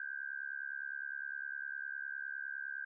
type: tone with amplitude modulation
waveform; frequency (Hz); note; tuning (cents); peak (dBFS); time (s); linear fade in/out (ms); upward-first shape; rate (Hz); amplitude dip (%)
sine; 1572; G6; +4; -35; 0-2.85; 2; sine; 69.8; 100
effects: none